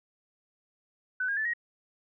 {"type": "tone with pitch steps", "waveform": "sine", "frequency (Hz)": [1506, 1623.4, 1750, 1886.5], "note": ["F#6", "G#6", "A6", "A#6"], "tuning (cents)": [30, -40, -10, 20], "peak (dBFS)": -27, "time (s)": [1.2, 1.536], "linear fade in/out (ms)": 5, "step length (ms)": 84, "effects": []}